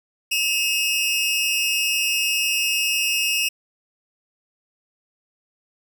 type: tone pair together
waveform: sawtooth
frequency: 2580 / 2818 Hz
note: E7 / F7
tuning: -38 / +15 cents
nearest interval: major second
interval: 153 cents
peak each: -19 dBFS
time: 0.31-3.49 s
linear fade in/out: 10 ms
effects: 9-bit